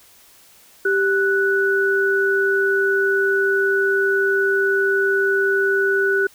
sine tone pair together, 392 / 1480 Hz, G4 / F#6, 0 / 0 cents, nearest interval octave + major seventh, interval 2300 cents, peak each -18 dBFS, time 0.85-6.27 s, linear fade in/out 5 ms, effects white hiss -50 dBFS RMS until 6.34 s

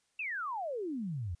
sine exponential sweep, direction down, 2728 to 79.3 Hz, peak -34 dBFS, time 0.19-1.35 s, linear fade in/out 5 ms, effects white hiss -75 dBFS RMS until 1.4 s + resampled to 22050 Hz

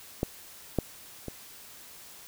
clicks, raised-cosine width 2 ms, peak -13 / -11 / -22 dBFS, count 3, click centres 0.231 / 0.787 / 1.283 s, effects white hiss -49 dBFS RMS until 2.27 s

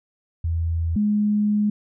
sine tone pair in turn, 82.9 / 208.9 Hz, E2 / G#3, +10 / +10 cents, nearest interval octave + major third, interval 1600 cents, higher second, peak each -20 / -17 dBFS, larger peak second, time 0.44-0.96 / 0.96-1.7 s, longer second, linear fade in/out 5 ms, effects none

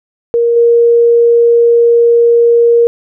sine tone with level steps, 469.6 Hz, A#4, 13 cents sharp, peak -7 / -4 dBFS, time 0.34-2.87 s, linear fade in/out 0 ms, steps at 0.56 s, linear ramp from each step 5 ms, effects none

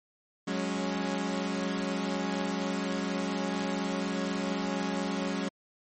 sawtooth chord, F# suspended second, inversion none, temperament equal with one note detuned, 183.51 / 207.7 / 277.2 Hz, F#3 / G#3 / C#4, -14 / 0 / 0 cents, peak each -30 dBFS, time 0.47-5.49 s, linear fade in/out 10 ms, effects MP3 32 kbps

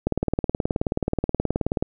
click train, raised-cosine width 2 ms, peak -8 dBFS, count 34, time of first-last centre 0.07-1.825 s, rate 18.8 Hz, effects none

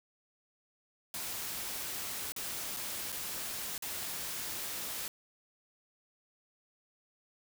white noise with dropouts, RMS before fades -39 dBFS, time 1.14-5.08 s, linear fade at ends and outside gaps 1 ms, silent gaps 2.321-2.363 / 2.765-2.769 / 3.12-3.125 / 3.779-3.823 s, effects none

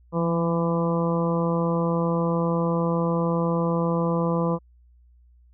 harmonic tone with a mistuned harmonic, 167.8 Hz, E3, 31 cents sharp, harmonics 1 / 2 / 3 / 4 / 5 / 6 / 7, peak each -23 / -30 / -26 / -36 / -37 / -31 / -35 dBFS, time 0.12-4.59 s, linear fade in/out 50 ms, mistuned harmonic 1, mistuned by +22 cents, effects added 60 Hz sine -52 dBFS peak until 5.53 s

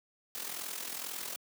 white noise with amplitude modulation, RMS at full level -37 dBFS, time 0.35-1.36 s, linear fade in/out 0 ms, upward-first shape sine, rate 42.1 Hz, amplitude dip 65%, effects high-pass 200 Hz 12 dB/octave

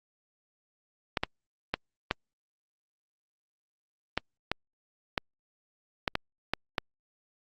clicks, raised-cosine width 0.3 ms, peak -10 dBFS, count 11, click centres 1.172 / 1.235 / 1.74 / 2.111 / 4.176 / 4.516 / 5.178 / 6.078 / 6.154 / 6.536 / 6.782 s, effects Opus 48 kbps

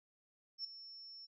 sine tone with ADSR envelope, 5400 Hz, E8, 41 cents sharp, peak -37 dBFS, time 0.58-1.27 s, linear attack 65 ms, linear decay 6 ms, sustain -13 dB, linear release 26 ms, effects none

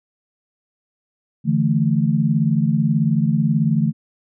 sine chord, D suspended second, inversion none, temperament just, 146.83 / 165.19 / 220.2 Hz, D3 / E3 / A3, 0 / +4 / +2 cents, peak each -19 dBFS, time 1.44-3.93 s, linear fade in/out 50 ms, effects none

